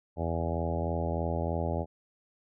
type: harmonic tone with a mistuned harmonic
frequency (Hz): 83.2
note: E2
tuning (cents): +17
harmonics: 1 / 2 / 3 / 4 / 5 / 6 / 7 / 8 / 9 / 10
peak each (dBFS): -32 / -36 / -39 / -40 / -39 / -40 / -37 / -40 / -41 / -41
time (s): 0.16-1.86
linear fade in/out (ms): 50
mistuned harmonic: 1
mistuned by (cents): +15
effects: none